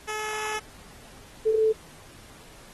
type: tone pair in turn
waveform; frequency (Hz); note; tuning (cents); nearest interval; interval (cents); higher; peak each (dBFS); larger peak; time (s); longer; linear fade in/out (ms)
10% pulse / sine; 428.8 / 438.6; A4 / A4; -45 / -6; unison; 39; second; -21 / -18; second; 0.07-0.6 / 1.45-1.73; first; 20
effects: pink hiss -50 dBFS RMS until 2.73 s + AAC 32 kbps